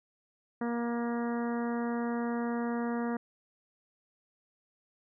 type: harmonic tone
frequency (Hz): 236.3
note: A#3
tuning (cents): +24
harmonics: 1 / 2 / 3 / 4 / 5 / 6 / 7 / 8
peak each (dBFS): -31 / -37 / -41 / -43 / -45 / -47 / -48 / -49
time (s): 0.61-3.17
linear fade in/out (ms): 5
effects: none